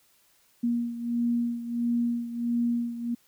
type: beating tone pair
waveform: sine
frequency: 236.7 / 238.2 Hz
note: A#3 / A#3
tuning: +27 / +38 cents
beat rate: 1.5 Hz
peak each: -26 / -31 dBFS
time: 0.63-3.15 s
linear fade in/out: 10 ms
effects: white hiss -64 dBFS RMS until 3.27 s